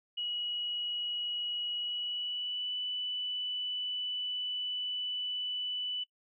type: tone with pitch glide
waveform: sine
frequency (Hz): 2913 to 2981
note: F#7 to F#7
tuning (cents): -28 to +12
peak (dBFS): -33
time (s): 0.17-6.04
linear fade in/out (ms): 10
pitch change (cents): +40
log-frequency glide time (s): 1.76-2.76
effects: noise-tail reverb RT60 0.1 s tail -23 dB re dry